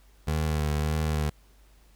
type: tone with vibrato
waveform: 25% pulse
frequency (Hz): 76.3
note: D#2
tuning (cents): -33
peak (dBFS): -21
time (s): 0.27-1.3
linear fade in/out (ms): 10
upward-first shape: sine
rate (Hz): 1.7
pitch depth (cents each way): 40
effects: added 50 Hz sine -55 dBFS peak until 1.95 s + pink hiss -63 dBFS RMS until 1.95 s